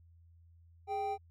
triangle tone pair together, 415.3 / 784 Hz, G#4 / G5, 0 / 0 cents, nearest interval major seventh, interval 1100 cents, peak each -37 / -32 dBFS, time 0.87-1.18 s, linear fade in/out 50 ms, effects added 84 Hz sine -58 dBFS peak until 1.3 s

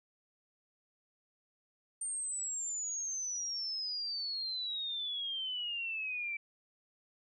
sine exponential sweep, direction down, 8860 to 2318 Hz, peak -35 dBFS, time 2.01-6.37 s, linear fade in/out 5 ms, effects none

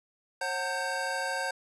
square tone cluster, 540 / 743 / 909 / 1567 Hz, C#5 / F#5 / A#5 / G6, -45 / +7 / -44 / -1 cents, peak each -37 / -37 / -38 / -34 dBFS, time 0.41-1.51 s, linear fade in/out 5 ms, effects resampled to 24000 Hz

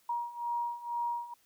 sine beating tone pair, 948 / 950.1 Hz, A#5 / A#5, +29 / +33 cents, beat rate 2.1 Hz, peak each -37 / -34 dBFS, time 0.09-1.34 s, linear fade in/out 5 ms, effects white hiss -68 dBFS RMS until 1.45 s

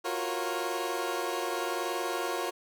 20% pulse chord, Gb major seventh, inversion third, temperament equal with one note detuned, 349.2 / 370 / 466.2 / 549.3 Hz, F4 / Gb4 / Bb4 / Db5, 0 / 0 / 0 / -16 cents, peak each -30 / -32 / -31 / -32 dBFS, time 0.04-2.51 s, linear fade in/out 20 ms, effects none

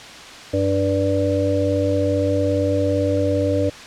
harmonic tone with a mistuned harmonic, 97.6 Hz, G2, 7 cents flat, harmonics 1 / 3 / 5 / 6, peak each -22 / -22 / -22 / -22 dBFS, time 0.53-3.7 s, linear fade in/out 10 ms, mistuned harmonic 1, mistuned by -28 cents, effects white hiss -37 dBFS RMS until 3.86 s + low-pass 5000 Hz 12 dB/octave

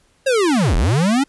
square linear two-way sweep, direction down then up, 554.4 to 34.25 to 287.8 Hz, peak -14 dBFS, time 0.26-1.24 s, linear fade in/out 10 ms, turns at 0.76 s, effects pink hiss -58 dBFS RMS until 1.28 s + resampled to 24000 Hz

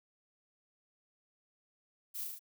violet noise with echo, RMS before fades -41 dBFS, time 2.14-2.25 s, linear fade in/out 20 ms, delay 36 ms, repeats 4, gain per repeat -2 dB, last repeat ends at 2.394 s, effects none

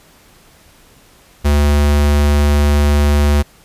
square tone, 72.9 Hz, D2, 12 cents flat, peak -10 dBFS, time 1.44-3.43 s, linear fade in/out 20 ms, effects pink hiss -47 dBFS RMS until 3.64 s + resampled to 32000 Hz

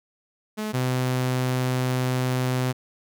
sawtooth tone pair in turn, 214.5 / 127.54 Hz, A3 / C3, -44 / -44 cents, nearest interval major sixth, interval 900 cents, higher first, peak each -23 / -18 dBFS, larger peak second, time 0.57-0.73 / 0.73-2.73 s, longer second, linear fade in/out 20 ms, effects none

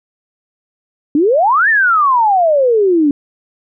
sine exponential two-way sweep, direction up then down, 277.2 to 1846 to 277.2 Hz, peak -8 dBFS, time 1.15-3.11 s, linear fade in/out 2 ms, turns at 1.69 s, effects none

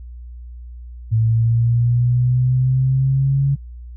sine linear sweep, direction up, 110.7 to 139.7 Hz, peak -13 dBFS, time 1.11-3.56 s, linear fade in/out 20 ms, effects noise-tail reverb RT60 0.1 s tail -23 dB re dry + added 60 Hz sine -32 dBFS peak until 3.96 s

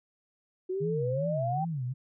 sine exponential sweep, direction up, 363.3 to 796 Hz, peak -29 dBFS, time 0.69-1.65 s, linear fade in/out 10 ms
sine tone with vibrato, 144.1 Hz, D3, 33 cents flat, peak -30 dBFS, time 0.8-1.94 s, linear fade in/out 20 ms, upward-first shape sine, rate 2.6 Hz, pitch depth 270 cents each way
effects none

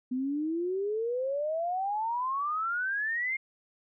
sine exponential sweep, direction up, 248.2 to 2149 Hz, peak -28 dBFS, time 0.11-3.37 s, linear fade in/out 10 ms, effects none

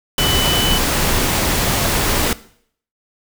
sine tone in noise, 2994 Hz, F#7, 20 cents sharp, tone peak -18 dBFS, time 0.18-0.78 s, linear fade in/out 2 ms, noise pink, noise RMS -17 dBFS, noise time 0.18-2.33 s, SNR -4 dB, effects noise-tail reverb RT60 0.6 s tail -18 dB re dry

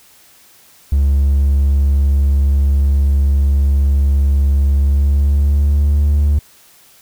triangle tone with pitch glide, 69.8 to 72.97 Hz, C#2 to D2, +13 to -11 cents, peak -7 dBFS, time 0.92-6.39 s, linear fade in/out 5 ms, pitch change +76 cents, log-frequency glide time 4.78-6.07 s, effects tanh soft clip ceiling -3 dBFS + white hiss -47 dBFS RMS until 7.01 s

